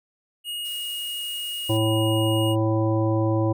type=tone; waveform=square; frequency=2871 Hz; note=F7; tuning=47 cents sharp; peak=-29 dBFS; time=0.44-2.56 s; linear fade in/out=50 ms
type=noise; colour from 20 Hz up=blue; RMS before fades=-42 dBFS; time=0.64-1.78 s; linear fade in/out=20 ms
type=harmonic tone; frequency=110 Hz; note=A2; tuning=in tune; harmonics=1 / 3 / 5 / 7 / 9; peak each=-22 / -23 / -27 / -34 / -33 dBFS; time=1.69-3.53 s; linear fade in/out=10 ms
effects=none